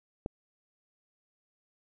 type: click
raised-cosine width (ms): 2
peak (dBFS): -20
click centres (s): 0.261
effects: none